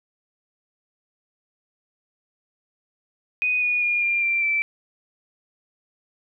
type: tone with pitch steps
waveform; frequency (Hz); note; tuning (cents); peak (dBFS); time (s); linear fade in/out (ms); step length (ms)
sine; 2489 / 2456 / 2424 / 2392 / 2360 / 2329; D#7 / D#7 / D#7 / D7 / D7 / D7; 0 / -23 / -46 / +31 / +8 / -15; -19; 3.42-4.62; 0; 200
effects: none